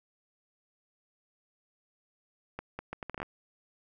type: accelerating click train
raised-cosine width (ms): 0.5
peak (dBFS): -22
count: 10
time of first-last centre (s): 2.59-3.23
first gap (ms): 200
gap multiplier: 0.7
effects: none